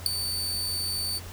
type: tone with ADSR envelope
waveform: sawtooth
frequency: 4548 Hz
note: C#8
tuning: 44 cents sharp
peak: -11 dBFS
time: 0.06-1.2 s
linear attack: 3 ms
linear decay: 4 ms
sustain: -14 dB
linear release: 31 ms
effects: added 88 Hz sine -40 dBFS peak until 1.32 s + pink hiss -44 dBFS RMS until 1.32 s